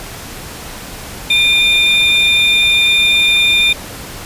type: tone pair together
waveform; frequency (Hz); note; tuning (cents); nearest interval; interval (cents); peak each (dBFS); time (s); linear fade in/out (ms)
triangle; 2407 / 3606; D7 / A7; +42 / +42; perfect fifth; 700; -10; 1.3-3.73; 5
effects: pink hiss -29 dBFS RMS until 4.25 s + resampled to 32000 Hz